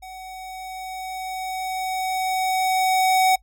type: tone with level ramp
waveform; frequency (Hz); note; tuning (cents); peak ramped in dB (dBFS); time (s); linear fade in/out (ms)
square; 751; F#5; +26; -37 to -15; 0.02-3.36; 10
effects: noise-tail reverb RT60 0.1 s tail -23 dB re dry + added 50 Hz sine -52 dBFS peak until 3.42 s